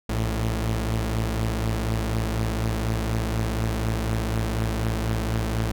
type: tone pair together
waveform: sawtooth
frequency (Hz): 57.04 / 110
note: A#1 / A2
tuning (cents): -37 / 0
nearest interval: major seventh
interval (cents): 1137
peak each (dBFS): -22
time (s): 0.09-5.72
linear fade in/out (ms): 5
effects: none